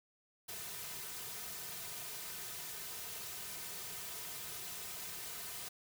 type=noise with comb filter; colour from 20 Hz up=white; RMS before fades=-45 dBFS; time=0.48-5.69 s; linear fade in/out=10 ms; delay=3.6 ms; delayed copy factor=-0.75; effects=none